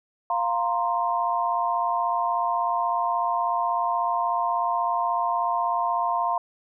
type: chord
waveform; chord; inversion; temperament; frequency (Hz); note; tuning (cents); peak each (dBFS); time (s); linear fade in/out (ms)
sine; F suspended fourth; none; just; 698.5 / 931.3 / 1047.7; F5 / Bb5 / C6; 0 / -2 / +2; -26; 0.3-6.38; 2
effects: none